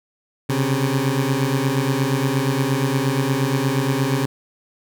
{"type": "beating tone pair", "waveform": "20% pulse", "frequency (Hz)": [130.81, 139.31], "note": ["C3", "C#3"], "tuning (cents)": [0, 9], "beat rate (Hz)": 8.5, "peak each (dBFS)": [-16, -16], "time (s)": [0.49, 4.26], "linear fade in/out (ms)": 10, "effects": []}